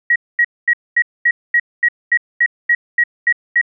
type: tone bursts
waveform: sine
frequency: 1905 Hz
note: A#6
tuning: 37 cents sharp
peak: -9 dBFS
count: 13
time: 0.1-3.614 s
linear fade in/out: 5 ms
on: 58 ms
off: 230 ms
effects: none